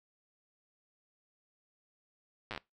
slowing click train, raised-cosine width 0.3 ms, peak -23 dBFS, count 7, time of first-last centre 2.51-2.577 s, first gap 8 ms, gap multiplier 1.13, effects noise-tail reverb RT60 0.2 s tail -22 dB re dry

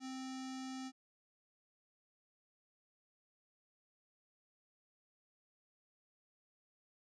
square tone with low-pass filter, 261.6 Hz, C4, in tune, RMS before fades -45 dBFS, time 0-0.92 s, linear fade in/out 50 ms, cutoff 6200 Hz, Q 2.4, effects none

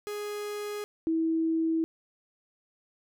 45% pulse / sine tone pair in turn, 415.3 / 324.6 Hz, G#4 / E4, 0 / -27 cents, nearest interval major third, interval 427 cents, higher first, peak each -33 / -24 dBFS, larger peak second, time 0.07-0.84 / 1.07-1.84 s, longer neither, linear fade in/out 0 ms, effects none

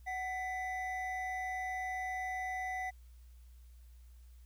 triangle tone pair together, 745.4 / 1990 Hz, F#5 / B6, +13 / +13 cents, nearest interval octave + perfect fourth, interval 1700 cents, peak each -36 / -38 dBFS, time 0.06-2.91 s, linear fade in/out 20 ms, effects added 60 Hz sine -53 dBFS peak until 4.45 s + white hiss -72 dBFS RMS until 4.45 s

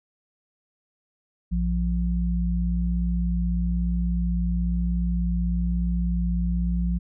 sine tone pair together, 58.75 / 175.2 Hz, A#1 / F3, +14 / +6 cents, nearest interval octave + perfect fifth, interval 1892 cents, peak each -23 / -25 dBFS, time 1.51-6.99 s, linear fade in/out 20 ms, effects none

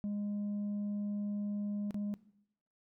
sine tone with dropouts, 205.4 Hz, G#3, 19 cents flat, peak -31 dBFS, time 0.04-2.14 s, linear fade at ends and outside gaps 0 ms, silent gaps 1.908-1.944 s, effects noise-tail reverb RT60 0.8 s tail -21 dB re dry + tanh soft clip ceiling -33 dBFS

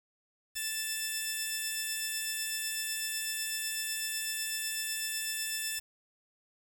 10% pulse tone pair together, 1760 / 2644 Hz, A6 / E7, 0 / +5 cents, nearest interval perfect fifth, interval 705 cents, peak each -27 dBFS, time 0.55-5.8 s, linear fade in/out 20 ms, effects 8-bit

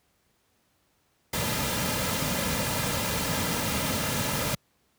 pink noise with comb filter, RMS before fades -28 dBFS, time 1.33-4.55 s, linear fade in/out 5 ms, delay 2.7 ms, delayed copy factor -0.55, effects pink hiss -69 dBFS RMS until 4.98 s + high-pass 60 Hz 12 dB/octave

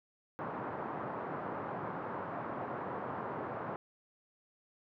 white band-pass noise, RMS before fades -40 dBFS, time 0.39-3.76 s, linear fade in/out 0 ms, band 110 to 1200 Hz, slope 24 dB/octave, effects none

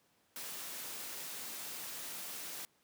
white noise, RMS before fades -44 dBFS, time 0.36-2.65 s, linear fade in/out 0 ms, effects pink hiss -72 dBFS RMS until 2.83 s + high-pass 150 Hz 12 dB/octave

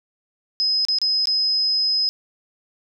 sine tone with dropouts, 5070 Hz, D#8, 32 cents sharp, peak -17 dBFS, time 0.6-2.09 s, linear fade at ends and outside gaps 0 ms, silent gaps 0.851-0.885 / 0.986-1.016 / 1.256-1.272 s, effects none

